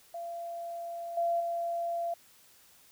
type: tone with level steps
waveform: sine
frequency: 683 Hz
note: F5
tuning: 39 cents flat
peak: -36 / -26 / -30 dBFS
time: 0.14-2.14 s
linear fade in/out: 5 ms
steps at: 1.17 / 1.4 s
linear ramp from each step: 5 ms
effects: white hiss -60 dBFS RMS until 2.91 s